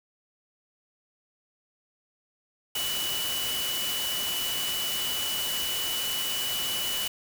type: tone in noise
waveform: sine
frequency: 2960 Hz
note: F#7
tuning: in tune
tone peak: -30 dBFS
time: 2.75-7.08 s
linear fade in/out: 5 ms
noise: white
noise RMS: -32 dBFS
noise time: 2.75-7.08 s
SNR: -1 dB
effects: none